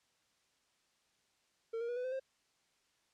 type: tone with pitch steps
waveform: triangle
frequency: 454.8 / 468.9 / 483.5 / 498.5 / 514 / 530 Hz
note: A#4 / A#4 / B4 / B4 / C5 / C5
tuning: -43 / +10 / -37 / +16 / -31 / +22 cents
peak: -34 dBFS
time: 1.73-2.198 s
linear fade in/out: 10 ms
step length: 78 ms
effects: white hiss -75 dBFS RMS until 3.13 s + low-pass 7000 Hz 12 dB/octave